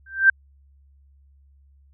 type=tone with exponential growth; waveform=sine; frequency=1568 Hz; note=G6; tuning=in tune; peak=-7 dBFS; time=0.06-0.3 s; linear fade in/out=5 ms; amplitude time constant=51 ms; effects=added 69 Hz sine -52 dBFS peak until 1.93 s